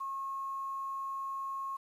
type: tone with quantisation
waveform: sine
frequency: 1085 Hz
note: C#6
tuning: 37 cents flat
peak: -35 dBFS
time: 0-1.77 s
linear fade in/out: 10 ms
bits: 10
effects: resampled to 32000 Hz